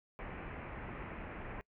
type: low-pass noise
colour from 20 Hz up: pink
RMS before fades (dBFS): -45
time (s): 0.19-1.61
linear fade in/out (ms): 0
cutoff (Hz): 2500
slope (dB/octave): 48
effects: noise-tail reverb RT60 0.1 s tail -24 dB re dry